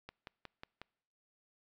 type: click train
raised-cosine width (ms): 0.3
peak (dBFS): -30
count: 5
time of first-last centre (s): 0.09-0.816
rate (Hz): 5.51
effects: noise-tail reverb RT60 0.8 s tail -26 dB re dry